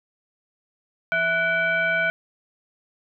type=tone with frequency modulation; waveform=sine; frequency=1482 Hz; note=F#6; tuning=2 cents sharp; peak=-19 dBFS; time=1.12-2.1 s; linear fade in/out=0 ms; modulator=825 Hz; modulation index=0.95; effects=none